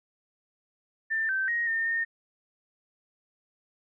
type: tone with pitch steps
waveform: sine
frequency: 1787 / 1551 / 1878 / 1818 / 1832 Hz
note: A6 / G6 / A#6 / A#6 / A#6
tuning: +26 / -19 / +12 / -44 / -31 cents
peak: -25 dBFS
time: 1.1-2.05 s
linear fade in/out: 20 ms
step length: 190 ms
effects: none